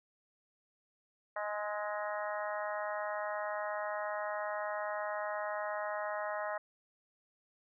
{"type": "harmonic tone with a mistuned harmonic", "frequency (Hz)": 208.5, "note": "G#3", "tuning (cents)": 7, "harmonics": [3, 4, 5, 6, 7, 8, 9], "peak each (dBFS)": [-38, -42, -43, -44, -47, -48, -45], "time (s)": [1.36, 6.58], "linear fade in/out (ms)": 5, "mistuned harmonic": 6, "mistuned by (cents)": 20, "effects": []}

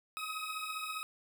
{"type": "beating tone pair", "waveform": "20% pulse", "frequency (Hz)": [1262, 1277], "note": ["D#6", "D#6"], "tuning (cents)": [24, 45], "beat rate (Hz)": 15, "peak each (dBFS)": [-35, -36], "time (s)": [0.17, 1.03], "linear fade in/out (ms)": 0, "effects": []}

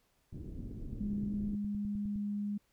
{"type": "low-pass noise", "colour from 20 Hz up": "pink", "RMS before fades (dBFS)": -43, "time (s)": [0.32, 1.56], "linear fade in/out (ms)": 10, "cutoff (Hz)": 320, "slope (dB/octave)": 24}
{"type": "click train", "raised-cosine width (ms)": 5, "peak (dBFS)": -32, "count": 13, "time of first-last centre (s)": [0.93, 2.158], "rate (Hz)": 9.77}
{"type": "tone", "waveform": "sine", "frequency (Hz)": 205.2, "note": "G#3", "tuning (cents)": -21, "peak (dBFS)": -33, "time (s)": [1, 2.58], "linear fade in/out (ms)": 10}
{"effects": ["pink hiss -74 dBFS RMS until 2.72 s"]}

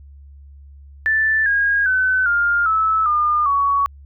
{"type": "tone with pitch steps", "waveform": "sine", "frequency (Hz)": [1761, 1633.6, 1515.4, 1405.8, 1304.1, 1209.8, 1122.3], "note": ["A6", "G#6", "F#6", "F6", "E6", "D#6", "C#6"], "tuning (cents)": [1, -29, 41, 11, -19, -49, 21], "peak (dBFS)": -14, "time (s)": [1.06, 3.86], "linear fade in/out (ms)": 0, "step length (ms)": 400, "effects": ["added 70 Hz sine -39 dBFS peak until 4.05 s"]}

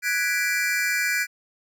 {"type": "chord", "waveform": "square", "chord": "G# half-diminished seventh", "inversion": "third", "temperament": "equal", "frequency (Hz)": [1480, 1661.2, 1975.5, 2349], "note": ["F#6", "G#6", "B6", "D7"], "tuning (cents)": [0, 0, 0, 0], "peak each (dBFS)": [-29, -28, -29, -27], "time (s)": [0.02, 1.27], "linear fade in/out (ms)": 50, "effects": []}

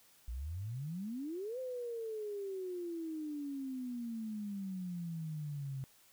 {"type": "exponential two-way sweep", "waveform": "sine", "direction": "up then down", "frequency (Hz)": [55.6, 521, 131.3], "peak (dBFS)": -38, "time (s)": [0.28, 5.84], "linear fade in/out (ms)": 0, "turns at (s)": 1.59, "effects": ["white hiss -65 dBFS RMS until 6.12 s"]}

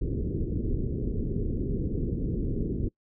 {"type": "low-pass noise", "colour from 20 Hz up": "pink", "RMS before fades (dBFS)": -29, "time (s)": [0.01, 2.89], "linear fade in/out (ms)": 10, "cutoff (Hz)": 430, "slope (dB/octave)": 48, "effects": ["noise-tail reverb RT60 0.1 s tail -23 dB re dry"]}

